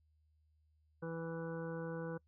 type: harmonic tone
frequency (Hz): 164.81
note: E3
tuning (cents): 0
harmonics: 1 / 2 / 3 / 5 / 6 / 7 / 8 / 9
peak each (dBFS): -43 / -48 / -43 / -57 / -56 / -57 / -61 / -52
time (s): 1.02-2.18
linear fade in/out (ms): 10
effects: noise-tail reverb RT60 0.1 s tail -25 dB re dry + added 77 Hz sine -70 dBFS peak until 2.27 s